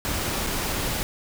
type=noise with dropouts; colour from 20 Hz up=pink; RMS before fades=-27 dBFS; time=0.05-1.03 s; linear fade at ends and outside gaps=0 ms; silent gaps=0.465-0.47 s; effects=none